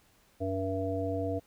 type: harmonic tone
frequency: 95.5 Hz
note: G2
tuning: 45 cents flat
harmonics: 1 / 3 / 5 / 7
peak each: -35 / -35 / -35 / -35 dBFS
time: 0.4-1.4 s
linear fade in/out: 20 ms
effects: pink hiss -65 dBFS RMS until 1.46 s